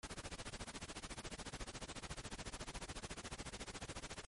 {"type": "noise with tremolo", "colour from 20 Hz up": "pink", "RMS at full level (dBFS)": -45, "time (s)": [0.03, 4.25], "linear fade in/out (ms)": 0, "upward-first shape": "sine", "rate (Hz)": 14, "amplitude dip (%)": 95, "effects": ["MP3 48 kbps"]}